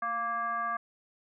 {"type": "tone with frequency modulation", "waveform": "sine", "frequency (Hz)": 1168, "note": "D6", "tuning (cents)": -10, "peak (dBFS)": -29, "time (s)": [0.02, 0.77], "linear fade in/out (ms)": 5, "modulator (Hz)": 470, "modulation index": 0.85, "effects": []}